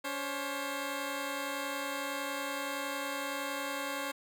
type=tone pair together; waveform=10% pulse; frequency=282.4 / 534 Hz; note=C#4 / C5; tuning=+32 / +35 cents; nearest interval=major seventh; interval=1103 cents; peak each=-29 / -29 dBFS; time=0.04-4.12 s; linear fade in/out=10 ms; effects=none